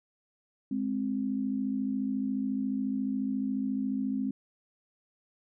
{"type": "tone pair together", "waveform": "sine", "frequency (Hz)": [208.6, 262.8], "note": ["G#3", "C4"], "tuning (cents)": [8, 8], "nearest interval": "major third", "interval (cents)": 400, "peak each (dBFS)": [-32, -30], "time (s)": [0.71, 4.31], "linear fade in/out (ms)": 5, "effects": []}